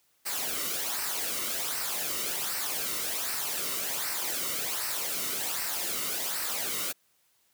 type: noise with flanger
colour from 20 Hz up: white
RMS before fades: -32 dBFS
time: 0.25-6.93 s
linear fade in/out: 20 ms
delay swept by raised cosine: 0.29 to 1.22 ms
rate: 1.3 Hz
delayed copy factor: -0.6
effects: white hiss -69 dBFS RMS until 7.53 s + high-pass 60 Hz 12 dB/octave